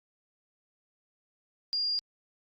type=tone; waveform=sine; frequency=4812 Hz; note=D8; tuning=41 cents sharp; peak=-27 dBFS; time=1.73-1.99 s; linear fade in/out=0 ms; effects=Opus 48 kbps